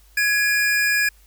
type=tone pair together; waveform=square; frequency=1670.8 / 2409 Hz; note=G#6 / D7; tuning=+10 / +43 cents; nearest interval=tritone; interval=633 cents; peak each=-19 / -23 dBFS; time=0.17-1.09 s; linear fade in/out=5 ms; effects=added 50 Hz sine -50 dBFS peak until 1.26 s + white hiss -57 dBFS RMS until 1.26 s